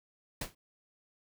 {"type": "noise with exponential decay", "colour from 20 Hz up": "pink", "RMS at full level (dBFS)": -32, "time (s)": [0.41, 0.55], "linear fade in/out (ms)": 5, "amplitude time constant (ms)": 30, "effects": []}